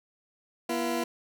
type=tone pair together; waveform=20% pulse; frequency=240.7 / 338.4 Hz; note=B3 / E4; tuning=-44 / +45 cents; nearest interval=tritone; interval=589 cents; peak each=-26 / -25 dBFS; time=0.69-1.04 s; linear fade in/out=5 ms; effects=none